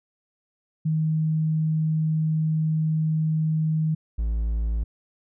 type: tone pair in turn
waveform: sine / triangle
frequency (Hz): 157.3 / 55.77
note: D#3 / A1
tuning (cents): +19 / +24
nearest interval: octave + tritone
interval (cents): 1795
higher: first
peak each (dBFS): -20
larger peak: neither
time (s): 0.85-3.95 / 4.18-4.84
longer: first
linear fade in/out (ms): 10
effects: none